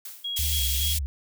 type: noise with exponential decay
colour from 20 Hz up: blue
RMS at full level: -36 dBFS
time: 0.05-0.51 s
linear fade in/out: 5 ms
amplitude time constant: 100 ms
type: tone with tremolo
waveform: sine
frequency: 3300 Hz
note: G#7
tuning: 12 cents flat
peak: -28 dBFS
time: 0.24-0.94 s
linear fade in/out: 10 ms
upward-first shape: square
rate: 3.5 Hz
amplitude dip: 55%
type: high-pass noise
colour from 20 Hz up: white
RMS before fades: -28 dBFS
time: 0.36-0.99 s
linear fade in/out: 10 ms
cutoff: 2600 Hz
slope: 24 dB/octave
type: tone with vibrato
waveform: sine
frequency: 70.1 Hz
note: C#2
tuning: 20 cents sharp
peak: -26 dBFS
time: 0.39-1.06 s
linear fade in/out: 0 ms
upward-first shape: square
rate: 2.4 Hz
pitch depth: 100 cents each way
effects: none